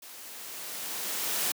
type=noise with level ramp; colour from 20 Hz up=white; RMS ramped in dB=-47 to -28 dBFS; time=0.02-1.52 s; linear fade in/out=5 ms; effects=high-pass 200 Hz 12 dB/octave